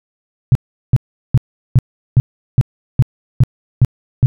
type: tone bursts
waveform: sine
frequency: 126.9 Hz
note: B2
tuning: 47 cents sharp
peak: -4 dBFS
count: 10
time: 0.52-4.26 s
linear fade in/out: 0 ms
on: 32 ms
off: 380 ms
effects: none